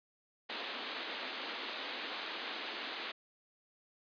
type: band-pass noise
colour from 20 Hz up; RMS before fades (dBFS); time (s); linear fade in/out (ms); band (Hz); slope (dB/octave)
white; -42; 0.49-3.12; 10; 230 to 4200; 48
effects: resampled to 11025 Hz